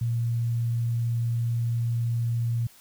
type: tone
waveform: sine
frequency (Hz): 117.3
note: A#2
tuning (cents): +11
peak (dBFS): -23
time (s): 0.01-2.67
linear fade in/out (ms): 5
effects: white hiss -54 dBFS RMS until 2.8 s